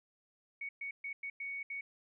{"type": "tone bursts at uneven times", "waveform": "sine", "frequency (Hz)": 2229, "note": "C#7", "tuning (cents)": 9, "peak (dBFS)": -38, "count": 6, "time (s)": [[0.61, 0.69], [0.81, 0.91], [1.04, 1.13], [1.23, 1.3], [1.4, 1.63], [1.7, 1.81]], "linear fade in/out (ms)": 5, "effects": []}